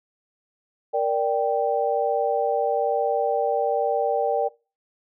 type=chord; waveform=sine; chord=G minor; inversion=first; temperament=equal; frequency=466.2 / 587.3 / 784 Hz; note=Bb4 / D5 / G5; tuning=0 / 0 / 0 cents; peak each=-24 dBFS; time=0.93-4.49 s; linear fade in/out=20 ms; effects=noise-tail reverb RT60 0.3 s tail -21 dB re dry